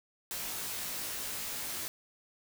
white noise with comb filter, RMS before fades -38 dBFS, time 0.31-1.88 s, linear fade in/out 0 ms, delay 18 ms, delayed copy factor -0.9, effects none

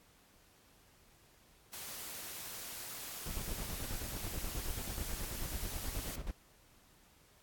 white noise, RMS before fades -45 dBFS, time 1.73-6.16 s, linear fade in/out 5 ms
brown noise with tremolo, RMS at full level -39 dBFS, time 3.26-6.31 s, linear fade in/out 2 ms, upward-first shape square, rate 9.3 Hz, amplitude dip 65%
effects pink hiss -65 dBFS RMS until 7.42 s + AAC 64 kbps

